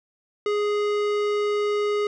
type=tone with tanh clipping; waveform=sine; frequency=415.3 Hz; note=G#4; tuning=in tune; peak=-23 dBFS; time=0.46-2.07 s; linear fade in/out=2 ms; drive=18 dB; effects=none